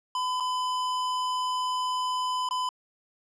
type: tone with dropouts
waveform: square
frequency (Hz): 1008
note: B5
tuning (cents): +35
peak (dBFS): -27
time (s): 0.15-2.69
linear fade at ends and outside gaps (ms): 2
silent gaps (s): 0.401-0.405 / 2.489-2.509
effects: low-pass 7000 Hz 12 dB/octave